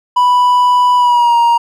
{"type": "tone with pitch glide", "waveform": "triangle", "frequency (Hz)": [987.8, 939.9], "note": ["B5", "A#5"], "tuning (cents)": [0, 14], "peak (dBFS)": -5, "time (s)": [0.16, 1.58], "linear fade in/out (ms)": 10, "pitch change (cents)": -86, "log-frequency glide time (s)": [0.96, 1.36], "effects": []}